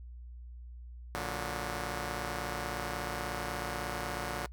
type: chord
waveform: 5% pulse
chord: Bb augmented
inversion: none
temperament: just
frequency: 116.54 / 145.68 / 182.1 Hz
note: Bb2 / D3 / F#3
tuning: 0 / -14 / -27 cents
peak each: -29 dBFS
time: 1.15-4.46 s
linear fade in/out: 0 ms
effects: noise-tail reverb RT60 0.1 s tail -23 dB re dry + added 60 Hz sine -44 dBFS peak until 4.52 s